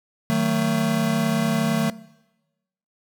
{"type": "chord", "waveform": "square", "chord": "D# diminished", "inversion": "none", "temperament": "just", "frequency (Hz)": [155.56, 186.68, 224], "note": ["D#3", "F#3", "A3"], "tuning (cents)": [0, 16, 31], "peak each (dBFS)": [-26, -26, -22], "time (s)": [0.3, 1.9], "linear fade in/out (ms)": 0, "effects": ["noise-tail reverb RT60 1.0 s tail -20 dB re dry"]}